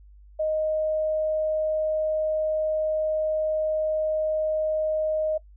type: tone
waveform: sine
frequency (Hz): 622.3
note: D#5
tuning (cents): 0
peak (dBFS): -22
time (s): 0.39-5.38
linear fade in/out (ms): 10
effects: noise-tail reverb RT60 0.1 s tail -20 dB re dry + added 50 Hz sine -47 dBFS peak until 5.56 s